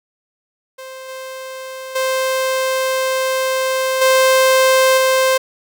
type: tone with level steps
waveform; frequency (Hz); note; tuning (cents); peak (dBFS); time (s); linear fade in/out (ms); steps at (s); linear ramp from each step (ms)
sawtooth; 523.3; C5; 0; -27 / -24 / -12 / -6 / -8; 0.78-5.38; 10; 1.08 / 1.95 / 4.01 / 4.97; 10
effects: none